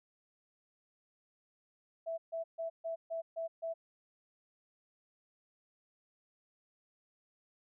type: tone bursts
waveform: sine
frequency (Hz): 659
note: E5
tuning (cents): -1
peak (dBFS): -35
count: 7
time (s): 2.06-3.74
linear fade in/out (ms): 20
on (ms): 120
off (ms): 140
effects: none